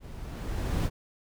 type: noise with level ramp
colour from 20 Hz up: brown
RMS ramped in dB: -44 to -25 dBFS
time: 0-0.9 s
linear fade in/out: 50 ms
effects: none